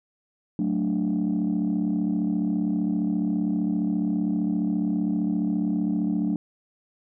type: chord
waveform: sine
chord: D major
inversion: first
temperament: equal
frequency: 185 / 220 / 293.7 Hz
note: F#3 / A3 / D4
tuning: 0 / 0 / 0 cents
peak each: -25 dBFS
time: 0.59-6.36 s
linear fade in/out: 2 ms
effects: tanh soft clip ceiling -17 dBFS